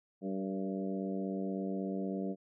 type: harmonic tone with a mistuned harmonic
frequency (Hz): 96.4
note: G2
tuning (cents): -28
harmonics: 2 / 3 / 4 / 5 / 6 / 7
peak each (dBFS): -36 / -40 / -42 / -44 / -46 / -47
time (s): 0.21-2.36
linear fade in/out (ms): 50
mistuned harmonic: 5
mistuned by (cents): -27
effects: none